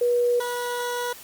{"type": "tone pair in turn", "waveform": ["sine", "20% pulse"], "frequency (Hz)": [484.2, 486.2], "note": ["B4", "B4"], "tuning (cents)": [-34, -27], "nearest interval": "unison", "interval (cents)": 7, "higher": "second", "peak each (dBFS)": [-18, -21], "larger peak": "first", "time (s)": [[0.01, 0.4], [0.4, 1.13]], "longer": "second", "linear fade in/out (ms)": 5, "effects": ["white hiss -44 dBFS RMS until 1.23 s", "Opus 24 kbps"]}